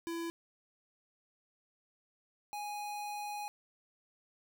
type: tone pair in turn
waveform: square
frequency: 335 / 829.2 Hz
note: E4 / G#5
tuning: +28 / -3 cents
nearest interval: octave + major third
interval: 1569 cents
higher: second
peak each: -37 / -39 dBFS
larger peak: first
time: 0.07-0.3 / 2.53-3.48 s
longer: second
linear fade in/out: 0 ms
effects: none